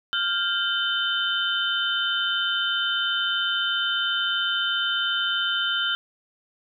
sine tone cluster, 1400 / 1585 / 3057 / 3616 Hz, F6 / G6 / G7 / A7, +4 / +19 / -44 / +47 cents, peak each -26 / -32 / -25 / -31 dBFS, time 0.13-5.95 s, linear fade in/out 0 ms, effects none

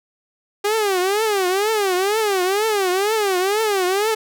sawtooth tone with vibrato, 400 Hz, G4, 35 cents sharp, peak -13 dBFS, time 0.64-4.15 s, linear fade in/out 10 ms, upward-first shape triangle, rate 2.1 Hz, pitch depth 210 cents each way, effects none

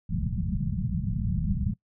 white low-pass noise, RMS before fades -28 dBFS, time 0.09-1.74 s, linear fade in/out 10 ms, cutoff 210 Hz, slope 96 dB/octave, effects noise-tail reverb RT60 0.1 s tail -20 dB re dry

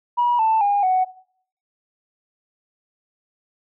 sine tone with pitch steps, 965 / 884.9 / 811.5 / 744.1 Hz, B5 / A5 / G#5 / F#5, -40 / +10 / -40 / +10 cents, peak -14 dBFS, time 0.17-1.05 s, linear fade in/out 20 ms, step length 220 ms, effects noise-tail reverb RT60 0.6 s tail -19 dB re dry + tanh soft clip ceiling -11 dBFS

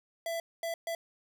square tone bursts at uneven times, 667 Hz, E5, 20 cents sharp, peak -33 dBFS, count 3, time 0.26-0.4 / 0.63-0.74 / 0.87-0.95 s, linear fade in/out 2 ms, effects none

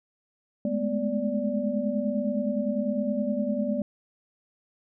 sine tone cluster, 207.2 / 217 / 248.2 / 583 Hz, G#3 / A3 / B3 / D5, -4 / -24 / +9 / -13 cents, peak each -30 dBFS, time 0.65-3.82 s, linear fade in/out 2 ms, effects none

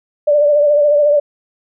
sine tone with vibrato, 587.3 Hz, D5, in tune, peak -8 dBFS, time 0.27-1.2 s, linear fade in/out 10 ms, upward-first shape triangle, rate 14 Hz, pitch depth 50 cents each way, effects none

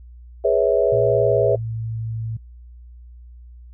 sine chord, C# minor seventh, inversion second, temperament equal with one note detuned, 415.3 / 493.9 / 554.4 / 650.2 Hz, G#4 / B4 / C#5 / E5, 0 / 0 / 0 / -24 cents, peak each -20 dBFS, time 0.44-1.56 s, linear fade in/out 10 ms
sine tone with pitch glide, 115.8 to 112.57 Hz, A#2 to A2, -11 to +40 cents, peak -24 dBFS, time 0.92-2.37 s, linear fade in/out 5 ms, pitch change -49 cents, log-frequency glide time 1.23-1.67 s
effects noise-tail reverb RT60 0.1 s tail -26 dB re dry + added 60 Hz sine -39 dBFS peak until 3.73 s

